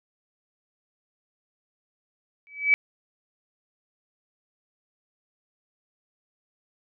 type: tone with exponential growth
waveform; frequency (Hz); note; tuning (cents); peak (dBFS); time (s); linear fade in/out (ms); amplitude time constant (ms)
sine; 2291; D7; -44; -12; 2.47-2.74; 0; 58
effects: none